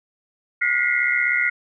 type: tone cluster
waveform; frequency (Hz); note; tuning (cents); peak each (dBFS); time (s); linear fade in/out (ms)
sine; 1437 / 1939 / 2066 / 2142; F6 / B6 / C7 / C7; +49 / -32 / -22 / +40; -23; 0.61-1.5; 10
effects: none